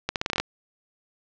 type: accelerating click train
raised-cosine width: 0.2 ms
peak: -7 dBFS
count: 9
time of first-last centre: 0.09-0.4 s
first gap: 68 ms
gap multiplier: 0.83
effects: low-pass 5000 Hz 12 dB/octave + 8-bit